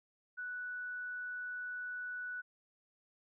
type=tone; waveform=sine; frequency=1480 Hz; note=F#6; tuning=in tune; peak=-39 dBFS; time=0.37-2.42 s; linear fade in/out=20 ms; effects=none